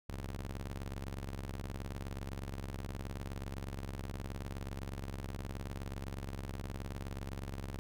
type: ring-modulated tone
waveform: sawtooth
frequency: 68 Hz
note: C#2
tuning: 33 cents flat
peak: -33 dBFS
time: 0.09-7.79 s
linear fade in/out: 0 ms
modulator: 24.4 Hz
effects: none